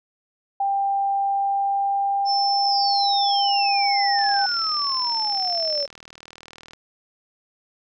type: tone with pitch glide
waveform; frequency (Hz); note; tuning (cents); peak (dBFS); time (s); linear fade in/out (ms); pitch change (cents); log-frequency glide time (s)
sine; 792 to 799.4; G5 to G5; +18 to +34; -19; 0.6-4.46; 5; +16; 1.13-3.16
type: tone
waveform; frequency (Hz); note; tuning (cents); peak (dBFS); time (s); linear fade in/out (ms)
sine; 5330; E8; +18; -22; 2.25-5.87; 50
type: exponential sweep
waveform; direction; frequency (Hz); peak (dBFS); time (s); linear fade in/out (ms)
sine; down; 5310 to 554.4; -26; 2.65-5.86; 5
type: click train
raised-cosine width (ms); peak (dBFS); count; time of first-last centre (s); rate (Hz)
0.2; -23; 102; 4.19-6.734; 39.7
effects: none